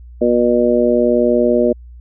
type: harmonic tone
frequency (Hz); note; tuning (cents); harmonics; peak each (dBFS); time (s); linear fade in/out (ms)
120.7; B2; -39; 2 / 3 / 4 / 5; -16 / -16 / -16 / -16; 0.21-1.73; 10
effects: added 60 Hz sine -34 dBFS peak until 2 s